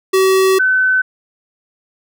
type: tone pair in turn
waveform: square / sine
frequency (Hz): 380.5 / 1516.7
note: F#4 / F#6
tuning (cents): +48 / +42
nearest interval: 2 octaves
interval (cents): 2394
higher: second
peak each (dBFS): -10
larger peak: neither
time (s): 0.13-0.59 / 0.59-1.02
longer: first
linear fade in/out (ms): 10
effects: none